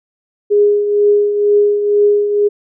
sine tone with tremolo, 412.3 Hz, G#4, 13 cents flat, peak -6 dBFS, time 0.5-2.49 s, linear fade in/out 20 ms, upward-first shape triangle, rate 2.1 Hz, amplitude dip 60%, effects none

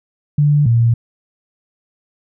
sine tone pair in turn, 146.83 / 116.67 Hz, D3 / A#2, 0 / +2 cents, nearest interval major third, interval 398 cents, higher first, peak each -9 dBFS, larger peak neither, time 0.38-0.66 / 0.66-0.94 s, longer neither, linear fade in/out 5 ms, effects none

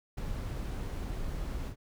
brown noise with ADSR envelope, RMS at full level -32 dBFS, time 0.17-1.76 s, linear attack 14 ms, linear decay 6 ms, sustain -4 dB, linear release 81 ms, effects none

